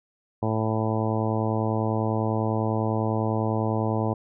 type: harmonic tone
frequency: 110 Hz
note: A2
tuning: in tune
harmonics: 1 / 2 / 3 / 4 / 5 / 6 / 7 / 8 / 9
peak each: -26 / -29 / -31 / -32 / -33 / -34 / -34 / -35 / -36 dBFS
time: 0.42-4.14 s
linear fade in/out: 10 ms
effects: none